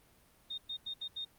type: tone bursts at uneven times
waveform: sine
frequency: 3682 Hz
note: A#7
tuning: 22 cents flat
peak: -37 dBFS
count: 5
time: 0.5-0.58 / 0.69-0.77 / 0.86-0.94 / 1.01-1.08 / 1.16-1.25 s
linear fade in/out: 10 ms
effects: pink hiss -65 dBFS RMS until 1.38 s + Opus 32 kbps